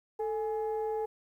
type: tone pair together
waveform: sine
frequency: 440 / 833.3 Hz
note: A4 / G#5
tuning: 0 / +6 cents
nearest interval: major seventh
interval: 1106 cents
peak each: -30 / -35 dBFS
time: 0.19-1.06 s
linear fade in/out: 10 ms
effects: tanh soft clip ceiling -25 dBFS + 11-bit